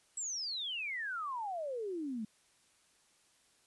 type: exponential sweep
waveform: sine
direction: down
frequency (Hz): 7902 to 207.7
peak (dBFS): -36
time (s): 0.17-2.25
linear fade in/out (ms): 5
effects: white hiss -69 dBFS RMS until 3.66 s + resampled to 24000 Hz